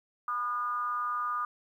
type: tone with frequency modulation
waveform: sine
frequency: 1218 Hz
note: D#6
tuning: 37 cents flat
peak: -29 dBFS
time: 0.28-1.45 s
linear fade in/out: 2 ms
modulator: 225 Hz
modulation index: 0.54
effects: 11-bit